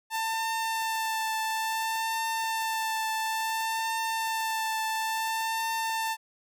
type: tone with vibrato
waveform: sawtooth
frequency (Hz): 891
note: A5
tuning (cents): +22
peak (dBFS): -24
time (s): 0.1-6.17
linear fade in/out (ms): 50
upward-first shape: triangle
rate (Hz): 0.58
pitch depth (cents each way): 19
effects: none